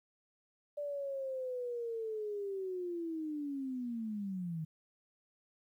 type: linear sweep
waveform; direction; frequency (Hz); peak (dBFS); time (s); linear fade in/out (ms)
sine; down; 587.3 to 154.4; -36; 0.77-4.65; 10
effects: 12-bit